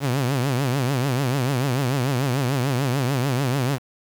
sawtooth tone with vibrato, 131.5 Hz, C3, 9 cents sharp, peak -16 dBFS, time 0-3.79 s, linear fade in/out 50 ms, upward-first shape triangle, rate 6.8 Hz, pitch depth 190 cents each way, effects 7-bit

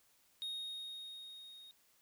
triangle tone with level ramp, 3729 Hz, A#7, in tune, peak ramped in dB -37 to -52 dBFS, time 0.42-1.71 s, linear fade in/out 0 ms, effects white hiss -71 dBFS RMS until 2.01 s

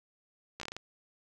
slowing click train, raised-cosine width 0.2 ms, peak -22 dBFS, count 7, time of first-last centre 0.6-0.766 s, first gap 14 ms, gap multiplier 1.27, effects 10-bit

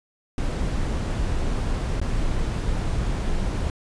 brown noise with dropouts, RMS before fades -24 dBFS, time 0.38-3.7 s, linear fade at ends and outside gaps 1 ms, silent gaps 2.001-2.015 s, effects resampled to 22050 Hz

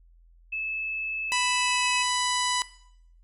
sine tone with pitch glide, 2611 to 2565 Hz, E7 to E7, -17 to -48 cents, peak -28 dBFS, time 0.52-2.03 s, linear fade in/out 10 ms, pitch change -31 cents, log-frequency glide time 1.56-1.92 s
harmonic tone, 992 Hz, B5, 7 cents sharp, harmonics 1 / 2 / 3 / 4 / 5 / 6 / 7 / 8 / 10, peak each -28 / -31 / -33 / -34 / -35 / -36 / -36 / -37 / -38 dBFS, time 1.32-2.62 s, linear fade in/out 0 ms
effects noise-tail reverb RT60 0.7 s tail -18 dB re dry + added 42 Hz sine -53 dBFS peak until 3.23 s

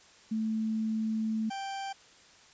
sine / 40% pulse tone pair in turn, 220 / 784 Hz, A3 / G5, 0 / 0 cents, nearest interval octave + minor seventh, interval 2200 cents, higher second, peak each -28 / -34 dBFS, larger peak first, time 0.31-1.5 / 1.5-1.93 s, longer first, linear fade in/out 10 ms, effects white hiss -57 dBFS RMS until 2.53 s + resampled to 16000 Hz

